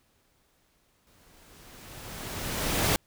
pink noise with exponential growth, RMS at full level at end -23 dBFS, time 1.07-2.96 s, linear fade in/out 0 ms, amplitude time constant 410 ms, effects pink hiss -68 dBFS RMS until 3.06 s

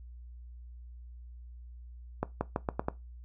accelerating click train, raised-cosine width 1 ms, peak -15 dBFS, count 6, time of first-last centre 2.23-2.885 s, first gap 180 ms, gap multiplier 0.84, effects noise-tail reverb RT60 0.2 s tail -18 dB re dry + added 60 Hz sine -45 dBFS peak until 3.24 s

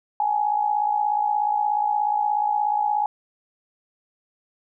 sine tone with amplitude modulation, 837 Hz, G#5, 13 cents sharp, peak -16 dBFS, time 0.2-3.06 s, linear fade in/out 2 ms, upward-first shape sine, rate 56.8 Hz, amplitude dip 70%, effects none

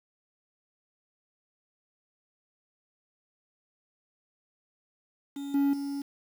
triangle tone with level steps, 280.4 Hz, C#4, 20 cents sharp, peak -32 / -20 / -29 dBFS, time 5.36-6.02 s, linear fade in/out 5 ms, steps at 5.54 / 5.73 s, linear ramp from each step 5 ms, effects 8-bit

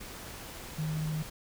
sine tone in noise, 155.56 Hz, D#3, in tune, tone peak -30 dBFS, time 0.78-1.23 s, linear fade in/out 10 ms, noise pink, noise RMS -44 dBFS, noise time 0-1.3 s, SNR +11 dB, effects none

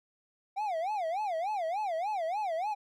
triangle tone with vibrato, 743 Hz, F#5, 7 cents sharp, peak -28 dBFS, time 0.56-2.75 s, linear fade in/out 20 ms, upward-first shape sine, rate 3.4 Hz, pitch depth 260 cents each way, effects none

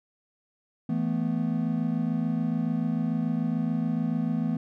triangle chord, E suspended fourth, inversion none, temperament equal, 164.81 / 220 / 246.9 Hz, E3 / A3 / B3, 0 / 0 / 0 cents, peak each -27 dBFS, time 0.89-4.57 s, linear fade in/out 5 ms, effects none

